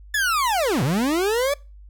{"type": "linear two-way sweep", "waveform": "40% pulse", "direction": "down then up", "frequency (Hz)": [1760, 116.54, 585], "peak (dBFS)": -18, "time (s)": [0.14, 1.54], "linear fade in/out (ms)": 5, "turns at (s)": 0.83, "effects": ["noise-tail reverb RT60 0.3 s tail -24 dB re dry", "added 50 Hz sine -41 dBFS peak until 1.89 s"]}